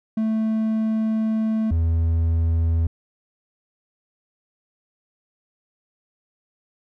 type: tone pair in turn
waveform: triangle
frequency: 220 / 82.41 Hz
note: A3 / E2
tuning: 0 / 0 cents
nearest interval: octave + perfect fourth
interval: 1700 cents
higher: first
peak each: -17 / -15 dBFS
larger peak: second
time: 0.17-1.71 / 1.71-2.87 s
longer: first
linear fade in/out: 5 ms
effects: none